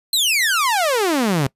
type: exponential sweep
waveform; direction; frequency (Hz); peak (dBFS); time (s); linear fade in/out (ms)
sawtooth; down; 4228 to 127.8; -12; 0.13-1.47; 2
effects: noise-tail reverb RT60 0.1 s tail -23 dB re dry + resampled to 32000 Hz